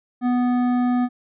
sine tone with hard clipping, 246.9 Hz, B3, in tune, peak -19 dBFS, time 0.21-1.09 s, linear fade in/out 50 ms, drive 11 dB, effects resampled to 8000 Hz

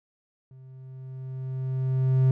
triangle tone with level ramp, 130.81 Hz, C3, in tune, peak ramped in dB -44 to -14 dBFS, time 0.51-2.31 s, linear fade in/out 2 ms, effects none

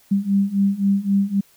sine beating tone pair, 196 / 199.8 Hz, G3 / G3, 0 / +33 cents, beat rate 3.8 Hz, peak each -20 / -18 dBFS, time 0.11-1.41 s, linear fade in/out 10 ms, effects white hiss -55 dBFS RMS until 1.56 s

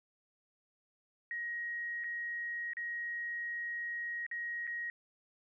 sine tone with dropouts, 1888 Hz, A#6, 22 cents sharp, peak -36 dBFS, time 1.31-4.9 s, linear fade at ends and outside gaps 1 ms, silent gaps 2.038-2.042 / 2.734-2.769 / 4.265-4.313 / 4.669-4.675 s, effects none

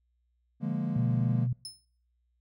triangle chord, Bb dominant seventh, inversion first, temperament equal, 146.83 / 174.61 / 207.7 / 233.1 Hz, D3 / F3 / Ab3 / Bb3, 0 / 0 / 0 / 0 cents, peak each -32 dBFS, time 0.6-1.48 s, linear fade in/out 50 ms
sine tone, 123.47 Hz, B2, in tune, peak -26 dBFS, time 0.96-1.53 s, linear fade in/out 5 ms
30% pulse tone with exponential decay, 5220 Hz, E8, 18 cents flat, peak -31 dBFS, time 1.65-1.85 s, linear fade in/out 1 ms, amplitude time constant 43 ms
effects noise-tail reverb RT60 0.6 s tail -26 dB re dry + added 60 Hz sine -70 dBFS peak until 2.4 s

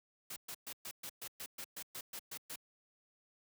white noise bursts, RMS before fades -45 dBFS, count 13, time 0.3-2.559 s, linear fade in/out 5 ms, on 63 ms, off 120 ms, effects high-pass 80 Hz 12 dB/octave

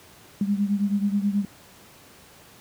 sine beating tone pair, 200 / 209.3 Hz, G3 / G#3, +35 / +14 cents, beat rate 9.3 Hz, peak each -22 / -26 dBFS, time 0.41-1.45 s, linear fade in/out 2 ms, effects pink hiss -50 dBFS RMS until 2.6 s + high-pass 80 Hz 12 dB/octave

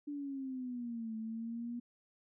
sine exponential two-way sweep, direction down then up, 293.7 to 219.8 to 240.9 Hz, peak -38 dBFS, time 0.07-1.8 s, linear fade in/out 10 ms, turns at 1.16 s, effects none

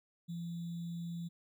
sine tone with sample-and-hold, 170 Hz, F3, 46 cents flat, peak -38 dBFS, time 0.28-1.29 s, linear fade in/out 20 ms, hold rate 3675 Hz, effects none

